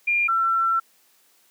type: tone pair in turn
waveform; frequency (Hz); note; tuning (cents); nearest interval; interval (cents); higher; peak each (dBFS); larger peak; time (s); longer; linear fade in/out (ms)
sine; 2400 / 1347; D7 / E6; +37 / +37; minor seventh; 1000; first; -18; neither; 0.07-0.28 / 0.28-0.8; second; 10
effects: white hiss -60 dBFS RMS until 1.5 s + high-pass 200 Hz 12 dB/octave